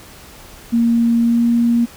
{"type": "tone with pitch glide", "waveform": "sine", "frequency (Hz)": [233.1, 235.4], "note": ["A#3", "A#3"], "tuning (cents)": [0, 17], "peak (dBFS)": -11, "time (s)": [0.72, 1.86], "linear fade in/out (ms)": 20, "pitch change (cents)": 17, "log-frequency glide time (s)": [1.2, 1.45], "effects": ["pink hiss -40 dBFS RMS until 1.96 s"]}